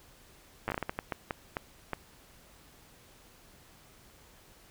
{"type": "slowing click train", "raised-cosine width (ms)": 0.5, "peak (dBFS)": -17, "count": 13, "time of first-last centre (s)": [0.68, 1.933], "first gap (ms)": 9, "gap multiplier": 1.4, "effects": ["pink hiss -58 dBFS RMS until 4.7 s"]}